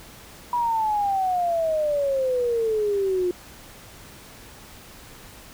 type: exponential sweep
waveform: sine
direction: down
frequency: 977 to 353 Hz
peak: -20 dBFS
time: 0.53-3.31 s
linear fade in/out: 2 ms
effects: pink hiss -45 dBFS RMS until 5.53 s